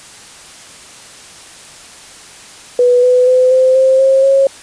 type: tone with pitch steps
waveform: sine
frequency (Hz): 492.1 / 500.4 / 508.9 / 517.5 / 526.2 / 535.1 / 544.1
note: B4 / B4 / C5 / C5 / C5 / C5 / C#5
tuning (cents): -6 / +23 / -48 / -19 / +10 / +39 / -32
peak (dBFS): -6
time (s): 2.79-4.47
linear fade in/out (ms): 2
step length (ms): 240
effects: white hiss -36 dBFS RMS until 4.62 s + resampled to 22050 Hz